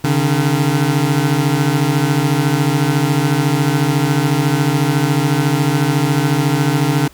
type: beating tone pair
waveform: 25% pulse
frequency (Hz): 137.6 / 151.6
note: C#3 / D#3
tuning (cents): -12 / -45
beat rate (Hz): 14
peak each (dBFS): -12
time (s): 0.04-7.08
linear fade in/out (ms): 5
effects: pink hiss -46 dBFS RMS until 7.13 s